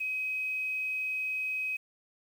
sine tone with quantisation, 2531 Hz, D#7, 29 cents sharp, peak -30 dBFS, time 0-1.77 s, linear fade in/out 10 ms, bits 9, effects none

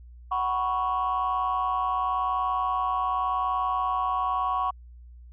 sine chord, F# suspended fourth, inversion none, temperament equal with one note detuned, 745.1 / 987.8 / 1108.7 Hz, F#5 / B5 / C#6, +12 / 0 / 0 cents, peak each -28 / -29 / -25 dBFS, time 0.31-4.71 s, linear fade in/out 10 ms, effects tanh soft clip ceiling -18 dBFS + added 60 Hz sine -44 dBFS peak until 5.32 s

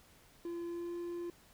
triangle tone with pitch glide, 342.2 to 346.2 Hz, F4 to F4, -35 to -15 cents, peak -36 dBFS, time 0.45-1.3 s, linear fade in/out 2 ms, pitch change +20 cents, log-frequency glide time 0.66-0.94 s, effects pink hiss -63 dBFS RMS until 1.53 s

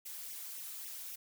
blue noise with flanger, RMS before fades -45 dBFS, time 0.05-1.16 s, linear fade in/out 10 ms, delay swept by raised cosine 0.32 to 4.02 ms, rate 3.7 Hz, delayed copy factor +0.85, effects none

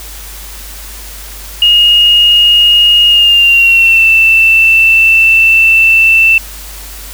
sine tone with pitch glide, 2860 to 2668 Hz, F7 to E7, +41 to +20 cents, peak -3 dBFS, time 1.62-6.38 s, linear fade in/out 2 ms, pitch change -121 cents, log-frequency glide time 3.08-4.07 s, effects added 50 Hz sine -28 dBFS peak until 7.13 s + white hiss -29 dBFS RMS until 7.13 s

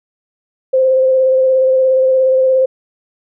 sine tone with vibrato, 522 Hz, C5, 4 cents flat, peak -8 dBFS, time 0.73-2.66 s, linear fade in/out 10 ms, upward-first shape square, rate 17 Hz, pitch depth 14 cents each way, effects none

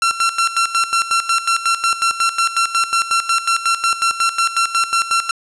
sawtooth tone with tremolo, 1358 Hz, F6, 49 cents flat, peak -9 dBFS, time 0.02-5.31 s, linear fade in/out 2 ms, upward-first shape square, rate 5.5 Hz, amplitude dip 75%, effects resampled to 24000 Hz + 8-bit

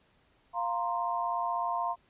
sine chord, F suspended fourth, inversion none, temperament just, 698.5 / 931.3 / 1047.7 Hz, F5 / Bb5 / C6, 0 / -2 / +2 cents, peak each -33 dBFS, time 0.53-1.96 s, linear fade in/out 50 ms, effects pink hiss -67 dBFS RMS until 2.09 s + resampled to 8000 Hz

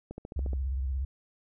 click train, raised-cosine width 2 ms, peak -26 dBFS, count 7, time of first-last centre 0.11-0.533 s, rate 14.2 Hz
sine tone with vibrato, 66.1 Hz, C2, 18 cents sharp, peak -28 dBFS, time 0.36-1.05 s, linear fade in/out 5 ms, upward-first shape sine, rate 17 Hz, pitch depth 140 cents each way
effects none

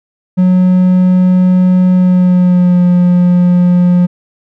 triangle tone with pitch glide, 183 to 177.79 Hz, F#3 to F3, -19 to +31 cents, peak -3 dBFS, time 0.37-4.07 s, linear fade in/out 20 ms, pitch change -50 cents, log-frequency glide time 1.93-2.83 s, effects none

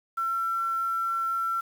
sine tone with quantisation, 1351 Hz, E6, 42 cents sharp, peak -25 dBFS, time 0.17-1.61 s, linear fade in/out 10 ms, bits 8, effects none

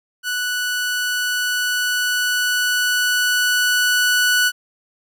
sawtooth tone with level ramp, 1480 Hz, F#6, in tune, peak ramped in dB -17 to -10 dBFS, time 0.23-4.52 s, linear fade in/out 50 ms, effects none

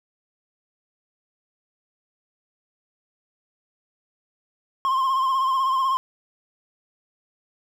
triangle tone with vibrato, 1059 Hz, C6, 21 cents sharp, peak -17 dBFS, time 4.85-5.97 s, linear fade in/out 0 ms, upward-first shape sine, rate 16 Hz, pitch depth 46 cents each way, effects 9-bit

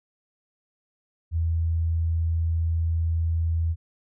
sine tone, 82.41 Hz, E2, in tune, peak -21 dBFS, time 1.31-3.76 s, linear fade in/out 50 ms, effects none

